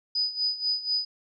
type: tone with tremolo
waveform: sine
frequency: 4978 Hz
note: D#8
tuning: in tune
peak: -22 dBFS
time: 0.15-1.05 s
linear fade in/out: 5 ms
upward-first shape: sine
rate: 4.1 Hz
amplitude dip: 80%
effects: none